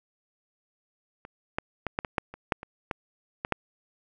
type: clicks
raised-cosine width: 0.5 ms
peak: -27 / -12 / -14 / -11 / -15 / -9 / -26 / -8 / -24 / -14 / -14 / -9 dBFS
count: 12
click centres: 1.251 / 1.585 / 1.867 / 1.989 / 2.048 / 2.182 / 2.34 / 2.522 / 2.631 / 2.912 / 3.449 / 3.523 s
effects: none